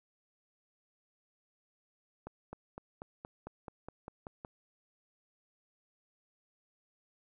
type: accelerating click train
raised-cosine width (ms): 1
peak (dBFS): -29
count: 11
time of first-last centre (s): 2.27-4.449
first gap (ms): 260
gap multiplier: 0.96
effects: none